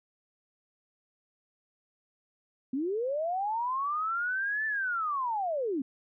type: linear two-way sweep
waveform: sine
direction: up then down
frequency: 247.9 to 1772 to 247.9 Hz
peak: -28 dBFS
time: 2.73-5.82 s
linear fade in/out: 5 ms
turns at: 4.66 s
effects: none